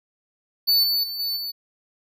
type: tone with level steps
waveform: square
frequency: 4498 Hz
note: C#8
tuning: 24 cents sharp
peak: -16 / -20 / -29 / -24 / -28 dBFS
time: 0.67-1.52 s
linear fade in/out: 20 ms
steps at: 0.83 / 1.03 / 1.19 / 1.36 s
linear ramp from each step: 10 ms
effects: none